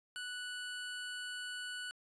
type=tone; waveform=25% pulse; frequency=1480 Hz; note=F#6; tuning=in tune; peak=-37 dBFS; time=0.16-1.91 s; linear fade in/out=0 ms; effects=resampled to 22050 Hz